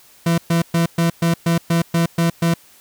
40% pulse tone bursts, 167.8 Hz, E3, 31 cents sharp, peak -13 dBFS, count 10, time 0.26-2.54 s, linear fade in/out 5 ms, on 120 ms, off 120 ms, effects white hiss -49 dBFS RMS until 2.8 s

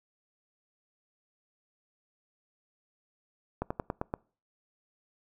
slowing click train, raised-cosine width 1 ms, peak -17 dBFS, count 6, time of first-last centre 3.62-4.139 s, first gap 85 ms, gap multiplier 1.1, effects noise-tail reverb RT60 0.4 s tail -25 dB re dry

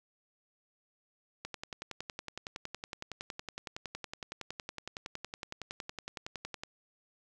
click train, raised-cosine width 0.2 ms, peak -22 dBFS, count 57, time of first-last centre 1.45-6.635 s, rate 10.8 Hz, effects none

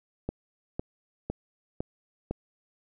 click train, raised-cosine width 2 ms, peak -17 dBFS, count 5, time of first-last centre 0.29-2.31 s, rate 1.98 Hz, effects none

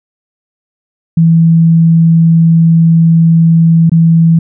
sine tone with dropouts, 164.81 Hz, E3, in tune, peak -3 dBFS, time 1.17-4.39 s, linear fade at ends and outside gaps 5 ms, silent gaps 3.896-3.917 s, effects none

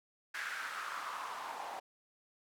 white noise with band-pass filter sweep, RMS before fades -42 dBFS, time 0.34-1.8 s, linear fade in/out 10 ms, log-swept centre 1700 to 790 Hz, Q 4.1, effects none

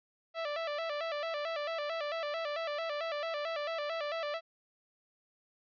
sawtooth tone with vibrato, 622.3 Hz, D#5, in tune, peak -30 dBFS, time 0.34-4.41 s, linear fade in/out 50 ms, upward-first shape square, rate 4.5 Hz, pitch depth 100 cents each way, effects resampled to 11025 Hz

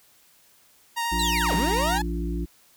sawtooth tone with vibrato, 932.3 Hz, A#5, in tune, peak -21 dBFS, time 0.96-1.99 s, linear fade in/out 20 ms, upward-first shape square, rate 11 Hz, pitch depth 10 cents each way
harmonic tone, 57.6 Hz, A#1, 20 cents flat, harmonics 1 / 3 / 5 / 6, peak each -27 / -32 / -34 / -35 dBFS, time 1.11-2.46 s, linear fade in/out 20 ms
30% pulse linear two-way sweep, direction down then up, 4186 to 147 to 873 Hz, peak -23 dBFS, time 1.19-2.02 s, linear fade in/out 5 ms, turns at 1.55 s
effects white hiss -58 dBFS RMS until 2.76 s

